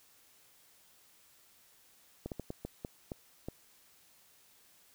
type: slowing click train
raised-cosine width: 2 ms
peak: -25 dBFS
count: 8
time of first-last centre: 2.26-3.485 s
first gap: 58 ms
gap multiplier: 1.36
effects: white hiss -64 dBFS RMS until 4.94 s